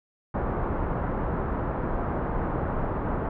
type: low-pass noise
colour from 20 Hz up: pink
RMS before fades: -28 dBFS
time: 0.34-3.29 s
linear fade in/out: 5 ms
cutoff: 1300 Hz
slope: 24 dB/octave
effects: none